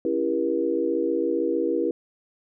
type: chord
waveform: sine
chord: C# diminished seventh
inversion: none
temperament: just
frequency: 277.2 / 332.6 / 399.1 / 479 Hz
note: C#4 / E4 / G4 / Bb4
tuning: 0 / +16 / +31 / +47 cents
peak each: -30 / -25 / -28 / -26 dBFS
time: 0.05-1.91 s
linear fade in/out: 2 ms
effects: none